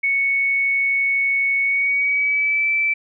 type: tone with pitch glide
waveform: sine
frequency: 2217 to 2323 Hz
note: C#7 to D7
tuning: 0 to -20 cents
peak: -16 dBFS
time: 0.03-2.94 s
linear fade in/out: 10 ms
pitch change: +80 cents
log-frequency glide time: 1.62-2.69 s
effects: none